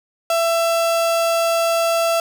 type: tone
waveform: 35% pulse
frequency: 668 Hz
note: E5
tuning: 23 cents sharp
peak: -14 dBFS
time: 0.3-2.2 s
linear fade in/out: 2 ms
effects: none